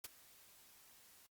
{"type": "noise with ADSR envelope", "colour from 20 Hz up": "white", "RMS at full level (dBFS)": -44, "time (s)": [0.04, 1.27], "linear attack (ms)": 5, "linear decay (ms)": 24, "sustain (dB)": -20, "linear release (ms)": 13, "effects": ["noise-tail reverb RT60 0.1 s tail -20 dB re dry", "Opus 48 kbps"]}